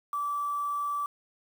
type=tone with quantisation; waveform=sine; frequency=1159 Hz; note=D6; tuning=23 cents flat; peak=-28 dBFS; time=0.13-1.06 s; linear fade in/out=2 ms; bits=8; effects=none